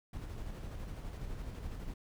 brown noise with tremolo, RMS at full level -41 dBFS, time 0.13-1.94 s, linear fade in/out 5 ms, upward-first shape square, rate 12 Hz, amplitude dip 30%, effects none

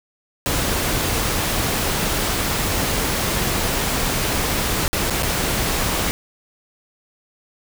pink noise with dropouts, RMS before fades -21 dBFS, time 0.46-6.11 s, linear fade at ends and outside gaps 0 ms, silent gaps 4.88-4.93 / 5.099-5.106 / 5.225-5.232 s, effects none

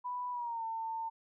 sine tone with pitch glide, 987.8 to 900.6 Hz, B5 to A5, 0 to +40 cents, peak -35 dBFS, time 0.04-1.1 s, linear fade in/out 20 ms, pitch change -160 cents, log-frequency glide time 0.31-0.64 s, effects none

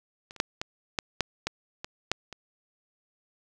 clicks, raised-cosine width 0.2 ms, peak -26 / -29 / -6 / -14 / -9 / -7 / -11 / -18 / -7 / -23 dBFS, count 10, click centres 0.309 / 0.363 / 0.401 / 0.615 / 0.988 / 1.207 / 1.47 / 1.845 / 2.116 / 2.327 s, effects none

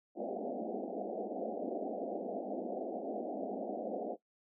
white band-pass noise, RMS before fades -39 dBFS, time 0.15-4.17 s, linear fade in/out 50 ms, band 200 to 750 Hz, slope 96 dB/octave, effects noise-tail reverb RT60 0.1 s tail -17 dB re dry

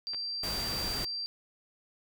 sine tone, 4705 Hz, D8, 2 cents sharp, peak -33 dBFS, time 0.07-1.26 s, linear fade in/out 0 ms
clicks, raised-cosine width 0.3 ms, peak -29 dBFS, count 2, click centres 0.135 / 0.146 s
pink noise, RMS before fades -37 dBFS, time 0.43-1.05 s, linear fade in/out 5 ms
effects none

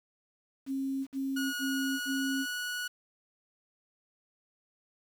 sine tone bursts, 270 Hz, C#4, 45 cents flat, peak -30 dBFS, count 4, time 0.66-2.462 s, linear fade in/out 50 ms, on 410 ms, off 54 ms
sawtooth tone with pitch glide, 1452 to 1466.3 Hz, F#6 to F#6, -33 to -16 cents, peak -30 dBFS, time 1.36-2.88 s, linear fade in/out 10 ms, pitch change +17 cents, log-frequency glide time 1.75-2.45 s
effects 9-bit

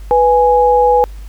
sine tone pair together, 493.9 / 831.7 Hz, B4 / G#5, 0 / +2 cents, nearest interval major sixth, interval 902 cents, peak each -10 dBFS, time 0.11-1.04 s, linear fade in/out 0 ms, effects added 50 Hz sine -27 dBFS peak until 1.28 s + pink hiss -46 dBFS RMS until 1.28 s

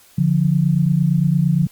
sine tone pair together, 145.26 / 174 Hz, D3 / F3, -19 / -6 cents, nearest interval minor third, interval 313 cents, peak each -16 dBFS, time 0.18-1.67 s, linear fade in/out 5 ms, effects white hiss -50 dBFS RMS until 1.71 s + Opus 48 kbps

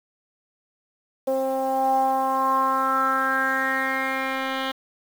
10% pulse tone with low-pass filter sweep, 265.4 Hz, C4, 25 cents sharp, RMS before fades -23 dBFS, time 1.27-4.72 s, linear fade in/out 10 ms, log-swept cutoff 580 to 3000 Hz, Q 6.1, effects 7-bit

